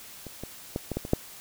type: clicks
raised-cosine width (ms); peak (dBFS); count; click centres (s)
2; -26 / -22 / -15 / -17 / -15 / -22 / -7; 7; 0.267 / 0.436 / 0.761 / 0.917 / 0.97 / 1.051 / 1.134
effects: white hiss -46 dBFS RMS until 1.4 s